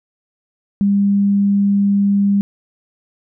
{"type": "tone", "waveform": "sine", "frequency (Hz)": 200.4, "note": "G3", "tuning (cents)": 38, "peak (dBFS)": -11, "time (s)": [0.81, 2.41], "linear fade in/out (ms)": 0, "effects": []}